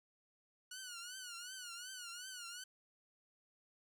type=tone with vibrato; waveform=10% pulse; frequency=1456 Hz; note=F#6; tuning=28 cents flat; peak=-38 dBFS; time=0.71-2.64 s; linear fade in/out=5 ms; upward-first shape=triangle; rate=2.7 Hz; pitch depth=120 cents each way; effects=none